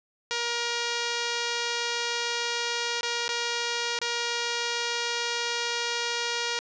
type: tone with dropouts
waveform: 5% pulse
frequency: 473.2 Hz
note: A#4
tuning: 26 cents sharp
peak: -15 dBFS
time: 0.31-6.59 s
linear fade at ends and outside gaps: 0 ms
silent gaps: 3.009-3.031 / 3.281-3.29 / 3.989-4.015 s
effects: resampled to 16000 Hz + 8-bit